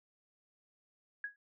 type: tone with exponential decay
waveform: sine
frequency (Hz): 1662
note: G#6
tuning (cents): +1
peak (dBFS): -33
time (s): 1.24-1.36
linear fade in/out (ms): 2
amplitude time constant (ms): 26
effects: none